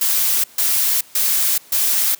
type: noise bursts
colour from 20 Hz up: blue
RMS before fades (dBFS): -17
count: 4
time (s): 0.01-2.15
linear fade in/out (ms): 5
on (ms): 430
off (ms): 140
effects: white hiss -46 dBFS RMS until 2.19 s + high-pass 100 Hz 12 dB/octave